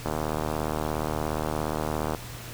click train, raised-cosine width 1 ms, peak -14 dBFS, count 162, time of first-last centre 0.06-2.148 s, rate 77.1 Hz, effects added 119 Hz sine -41 dBFS peak until 2.53 s + pink hiss -41 dBFS RMS until 2.53 s

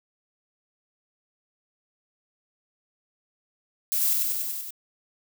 violet noise with echo, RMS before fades -25 dBFS, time 3.92-4.13 s, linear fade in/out 0 ms, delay 96 ms, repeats 6, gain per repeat -2 dB, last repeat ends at 4.706 s, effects none

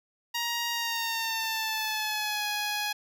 10% pulse tone with pitch glide, 942 to 834.4 Hz, A#5 to G#5, +18 to +8 cents, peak -20 dBFS, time 0.34-2.93 s, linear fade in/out 10 ms, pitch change -210 cents, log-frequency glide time 0.71-2.46 s, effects none

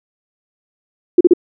sine tone bursts, 352.4 Hz, F4, 16 cents sharp, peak -3 dBFS, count 3, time 1.18-1.336 s, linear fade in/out 5 ms, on 28 ms, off 36 ms, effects none

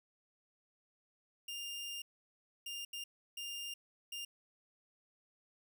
sawtooth tone bursts at uneven times, 2804 Hz, F7, 6 cents sharp, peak -38 dBFS, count 5, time 1.48-2.02 / 2.66-2.85 / 2.93-3.04 / 3.37-3.74 / 4.12-4.25 s, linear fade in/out 5 ms, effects none

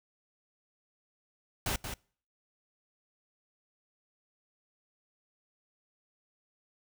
pink noise with echo, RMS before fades -32 dBFS, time 1.66-1.76 s, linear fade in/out 2 ms, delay 180 ms, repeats 1, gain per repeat -7 dB, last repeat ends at 1.94 s, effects noise-tail reverb RT60 0.5 s tail -26 dB re dry

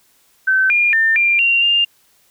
sine tone with pitch steps, 1537 / 2413 / 1800 / 2386 / 2761 / 2803 Hz, G6 / D7 / A6 / D7 / F7 / F7, -35 / +46 / +39 / +27 / -20 / +6 cents, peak -11 dBFS, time 0.47-1.85 s, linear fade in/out 10 ms, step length 230 ms, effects white hiss -56 dBFS RMS until 2.3 s

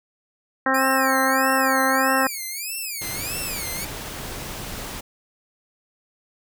harmonic tone, 264.8 Hz, C4, 21 cents sharp, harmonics 1 / 2 / 3 / 4 / 5 / 6 / 7, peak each -25 / -25 / -25 / -25 / -25 / -25 / -25 dBFS, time 0.66-2.27 s, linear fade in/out 2 ms
5% pulse tone with vibrato, 2362 Hz, D7, 9 cents sharp, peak -19 dBFS, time 0.74-3.85 s, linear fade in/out 5 ms, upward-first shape sine, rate 1.6 Hz, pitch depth 230 cents each way
pink noise, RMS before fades -33 dBFS, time 3.01-5.01 s, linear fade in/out 10 ms
effects none

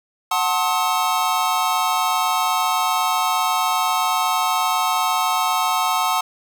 square chord, F# diminished seventh, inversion none, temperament just, 740 / 888 / 1065.6 / 1278.7 Hz, F#5 / A5 / C6 / Eb6, 0 / +16 / +31 / +47 cents, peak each -24 dBFS, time 0.31-6.21 s, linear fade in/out 5 ms, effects none

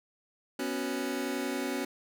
sawtooth chord, B suspended second, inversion none, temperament just, 246.9 / 277.8 / 370.4 Hz, B3 / C#4 / F#4, 0 / +4 / +2 cents, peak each -32 / -30 / -32 dBFS, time 0.59-1.85 s, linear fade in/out 5 ms, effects none

